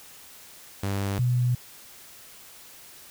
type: tone pair in turn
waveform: sawtooth / sine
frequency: 99 / 123.59 Hz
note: G2 / B2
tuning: +18 / +2 cents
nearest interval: major third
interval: 384 cents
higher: second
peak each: -22 / -20 dBFS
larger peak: second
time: 0.83-1.19 / 1.19-1.55 s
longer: neither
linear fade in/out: 5 ms
effects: white hiss -48 dBFS RMS until 3.1 s